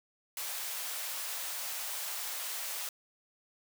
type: high-pass noise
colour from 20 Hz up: white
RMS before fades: -38 dBFS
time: 0.37-2.89 s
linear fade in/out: 2 ms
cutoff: 560 Hz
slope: 24 dB/octave
effects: none